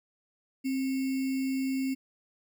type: tone with sample-and-hold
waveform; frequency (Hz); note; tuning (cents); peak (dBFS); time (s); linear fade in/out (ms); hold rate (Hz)
sine; 265.1; C4; +23; -27; 0.64-1.95; 20; 2450
effects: none